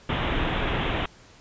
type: low-pass noise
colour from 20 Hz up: pink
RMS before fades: -26 dBFS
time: 0.09-1.06 s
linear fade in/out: 5 ms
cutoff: 3600 Hz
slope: 96 dB/octave
effects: pink hiss -52 dBFS RMS until 1.4 s + resampled to 16000 Hz